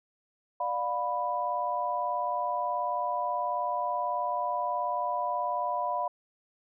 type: chord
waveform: sine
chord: B diminished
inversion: first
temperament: just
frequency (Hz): 592.7 / 711.2 / 987.8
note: D5 / F5 / B5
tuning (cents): +16 / +31 / 0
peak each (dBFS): -35 / -32 / -30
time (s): 0.6-6.08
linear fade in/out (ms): 5
effects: none